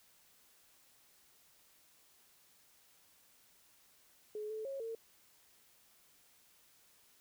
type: tone with pitch steps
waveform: sine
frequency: 424.4 / 435.9 / 546 / 453.5 Hz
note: G#4 / A4 / C#5 / A#4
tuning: +38 / -16 / -26 / -48 cents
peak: -39 dBFS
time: 4.35-4.95 s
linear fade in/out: 2 ms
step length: 150 ms
effects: white hiss -67 dBFS RMS until 7.2 s